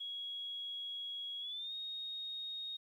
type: tone with pitch glide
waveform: sine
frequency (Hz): 3322 to 3729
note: G#7 to A#7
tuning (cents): 0 to 0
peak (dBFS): -40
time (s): 0-2.77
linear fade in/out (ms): 10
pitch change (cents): +200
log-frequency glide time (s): 1.4-1.73
effects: 12-bit